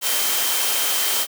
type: tone in noise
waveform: sine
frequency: 3136 Hz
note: G7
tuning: in tune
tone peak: -29 dBFS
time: 0.01-1.27 s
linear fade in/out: 50 ms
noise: white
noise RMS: -21 dBFS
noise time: 0.01-1.27 s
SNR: -11 dB
effects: high-pass 400 Hz 12 dB/octave

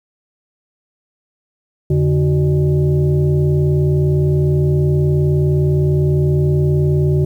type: tone with frequency modulation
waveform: sine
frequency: 144.2 Hz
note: D3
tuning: 31 cents flat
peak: -11 dBFS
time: 1.9-7.25 s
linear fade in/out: 5 ms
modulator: 229 Hz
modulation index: 0.89
effects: 8-bit

